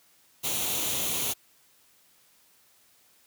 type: noise with comb filter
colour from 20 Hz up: white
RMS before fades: -29 dBFS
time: 0.43-1.34 s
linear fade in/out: 20 ms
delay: 0.3 ms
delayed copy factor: +0.6
effects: white hiss -62 dBFS RMS until 3.26 s + high-pass 60 Hz 12 dB/octave